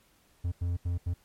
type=tone bursts at uneven times; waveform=triangle; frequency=87.31 Hz; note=F2; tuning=in tune; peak=-25 dBFS; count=4; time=0.44-0.52 / 0.61-0.77 / 0.85-0.98 / 1.06-1.14 s; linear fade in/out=10 ms; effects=pink hiss -65 dBFS RMS until 1.24 s + MP3 64 kbps